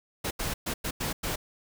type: noise bursts at uneven times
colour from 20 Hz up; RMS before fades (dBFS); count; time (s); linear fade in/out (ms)
pink; -31; 6; 0.24-0.31 / 0.39-0.54 / 0.66-0.74 / 0.84-0.91 / 1-1.13 / 1.23-1.36; 10
effects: none